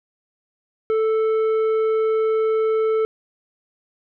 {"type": "tone with tanh clipping", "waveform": "sine", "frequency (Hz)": 440, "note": "A4", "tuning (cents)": 0, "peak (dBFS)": -18, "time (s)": [0.9, 3.05], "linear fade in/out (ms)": 0, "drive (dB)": 8, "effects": []}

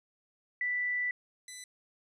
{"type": "tone pair in turn", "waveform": ["sine", "5% pulse"], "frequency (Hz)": [1975.5, 1999.6], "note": ["B6", "B6"], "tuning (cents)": [0, 21], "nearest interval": "unison", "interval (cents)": 21, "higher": "second", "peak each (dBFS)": [-29, -31], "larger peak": "first", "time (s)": [[0.61, 1.11], [1.48, 1.64]], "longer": "first", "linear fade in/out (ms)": 2, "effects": ["resampled to 22050 Hz"]}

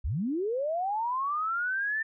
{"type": "linear sweep", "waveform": "sine", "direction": "up", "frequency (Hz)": [46.25, 1799], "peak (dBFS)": -27, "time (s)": [0.04, 2.03], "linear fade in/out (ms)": 10, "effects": []}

